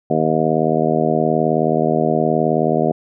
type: harmonic tone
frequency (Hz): 79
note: D#2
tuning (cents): +27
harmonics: 2 / 3 / 4 / 5 / 6 / 7 / 8 / 9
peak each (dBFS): -22 / -21 / -24 / -21 / -23 / -26 / -21 / -22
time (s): 0.1-2.92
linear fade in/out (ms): 5
effects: none